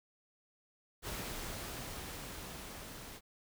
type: noise with level ramp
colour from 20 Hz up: pink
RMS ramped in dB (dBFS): -41 to -49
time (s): 1.02-3.21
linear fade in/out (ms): 50
effects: none